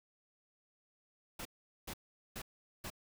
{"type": "noise bursts", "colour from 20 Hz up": "pink", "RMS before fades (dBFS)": -44, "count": 4, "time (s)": [1.39, 2.902], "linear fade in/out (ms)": 5, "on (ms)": 63, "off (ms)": 420, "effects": []}